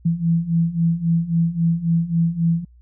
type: beating tone pair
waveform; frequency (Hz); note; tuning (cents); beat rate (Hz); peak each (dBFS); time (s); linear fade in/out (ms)
sine; 164.81 / 168.51; E3 / E3; 0 / +38; 3.7; -21 / -18; 0.05-2.65; 10
effects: added 60 Hz sine -46 dBFS peak until 2.81 s